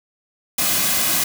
white noise with comb filter, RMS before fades -19 dBFS, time 0.58-1.24 s, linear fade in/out 5 ms, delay 2.2 ms, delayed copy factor -0.55, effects none

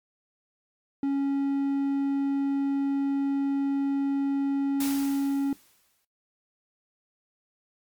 triangle tone, 277.2 Hz, C#4, in tune, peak -21 dBFS, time 1.03-5.53 s, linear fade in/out 2 ms
white noise with exponential decay, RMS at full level -33 dBFS, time 4.8-6.05 s, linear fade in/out 5 ms, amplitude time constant 270 ms
effects noise-tail reverb RT60 0.2 s tail -19 dB re dry + MP3 96 kbps

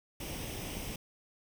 pink noise with comb filter, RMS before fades -40 dBFS, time 0.2-0.96 s, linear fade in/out 5 ms, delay 0.35 ms, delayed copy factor +0.55, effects none

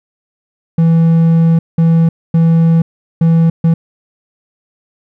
triangle tone bursts at uneven times, 164.81 Hz, E3, in tune, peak -4 dBFS, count 5, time 0.78-1.59 / 1.78-2.09 / 2.34-2.82 / 3.21-3.5 / 3.64-3.74 s, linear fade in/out 5 ms, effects none

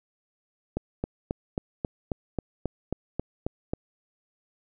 click train, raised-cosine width 2 ms, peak -14 dBFS, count 12, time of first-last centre 0.77-3.735 s, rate 3.71 Hz, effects none

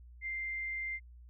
sine tone, 2093 Hz, C7, in tune, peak -35 dBFS, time 0.21-1 s, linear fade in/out 50 ms, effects added 60 Hz sine -51 dBFS peak until 1.29 s

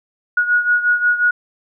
sine beating tone pair, 1451 / 1456.6 Hz, F#6 / F#6, -34 / -28 cents, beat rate 5.6 Hz, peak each -14 / -19 dBFS, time 0.37-1.31 s, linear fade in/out 5 ms, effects none

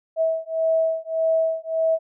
sine beating tone pair, 647 / 648.7 Hz, E5 / E5, -32 / -28 cents, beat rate 1.7 Hz, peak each -22 dBFS, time 0.16-1.99 s, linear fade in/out 50 ms, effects none

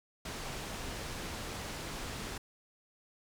pink low-pass noise, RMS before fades -41 dBFS, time 0.25-2.38 s, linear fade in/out 5 ms, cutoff 8500 Hz, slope 12 dB/octave, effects none

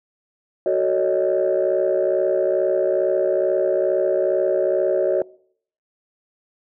sine chord, D# half-diminished seventh, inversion first, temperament just, 373.4 / 448 / 560 / 622.3 Hz, F#4 / A4 / C#5 / D#5, +16 / +31 / +18 / 0 cents, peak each -20 / -26 / -20 / -21 dBFS, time 0.66-5.22 s, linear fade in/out 2 ms, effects noise-tail reverb RT60 0.6 s tail -23 dB re dry + tanh soft clip ceiling -10 dBFS

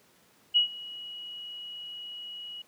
sine tone with ADSR envelope, 2911 Hz, F#7, 29 cents flat, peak -17 dBFS, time 0.54-2.62 s, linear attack 25 ms, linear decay 110 ms, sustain -21 dB, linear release 4 ms, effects pink hiss -62 dBFS RMS until 2.67 s + high-pass 150 Hz 12 dB/octave

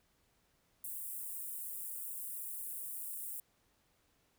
white high-pass noise, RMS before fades -43 dBFS, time 0.84-3.4 s, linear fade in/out 2 ms, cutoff 8500 Hz, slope 48 dB/octave, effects pink hiss -74 dBFS RMS until 4.38 s

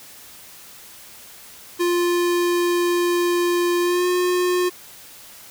square tone with pitch glide, 349.8 to 359.2 Hz, F4 to F4, +3 to +49 cents, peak -18 dBFS, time 1.79-4.7 s, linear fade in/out 20 ms, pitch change +46 cents, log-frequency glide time 3.82-4.07 s, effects white hiss -43 dBFS RMS until 5.5 s

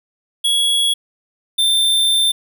square tone pair in turn, 3343 / 3573 Hz, G#7 / A7, +11 / +26 cents, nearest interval minor second, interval 115 cents, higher second, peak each -14 / -13 dBFS, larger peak second, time 0.44-0.94 / 1.58-2.32 s, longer second, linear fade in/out 10 ms, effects none

